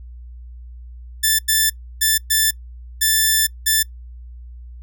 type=tone bursts at uneven times; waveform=5% pulse; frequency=1761 Hz; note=A6; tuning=1 cent sharp; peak=-3 dBFS; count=6; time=1.23-1.39 / 1.48-1.7 / 2.01-2.18 / 2.3-2.51 / 3.01-3.47 / 3.66-3.83 s; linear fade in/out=10 ms; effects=noise-tail reverb RT60 0.1 s tail -23 dB re dry + added 60 Hz sine -34 dBFS peak until 4.82 s